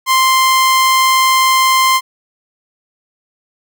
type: tone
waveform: sawtooth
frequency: 1046.5 Hz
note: C6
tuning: in tune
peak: -5 dBFS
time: 0.06-2.01 s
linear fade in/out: 50 ms
effects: none